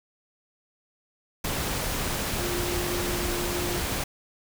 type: tone in noise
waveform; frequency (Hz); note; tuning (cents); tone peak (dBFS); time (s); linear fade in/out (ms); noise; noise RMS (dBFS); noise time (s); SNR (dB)
sine; 352.2; F4; +15; -31; 2.39-3.8; 5; pink; -29; 1.44-4.04; -5
effects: none